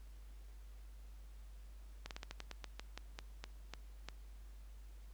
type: slowing click train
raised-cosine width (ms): 0.2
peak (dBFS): -27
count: 14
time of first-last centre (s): 2.06-4.086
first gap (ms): 48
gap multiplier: 1.18
effects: added 50 Hz sine -51 dBFS peak until 5.13 s + pink hiss -69 dBFS RMS until 5.13 s